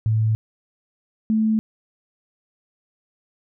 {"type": "tone pair in turn", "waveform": "sine", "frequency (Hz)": [110, 218.8], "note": ["A2", "A3"], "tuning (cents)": [0, -9], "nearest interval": "octave", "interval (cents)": 1191, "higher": "second", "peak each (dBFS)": -16, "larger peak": "neither", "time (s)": [[0.06, 0.35], [1.3, 1.59]], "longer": "neither", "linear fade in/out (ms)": 0, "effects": []}